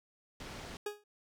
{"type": "low-pass noise", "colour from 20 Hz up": "pink", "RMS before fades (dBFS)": -46, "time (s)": [0.4, 0.77], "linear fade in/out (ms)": 2, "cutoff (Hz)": 5900, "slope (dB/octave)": 12}
{"type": "tone with exponential decay", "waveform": "40% pulse", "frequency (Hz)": 415.3, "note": "G#4", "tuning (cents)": 0, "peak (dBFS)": -32, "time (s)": [0.86, 1.04], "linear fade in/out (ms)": 5, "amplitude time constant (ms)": 38}
{"effects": []}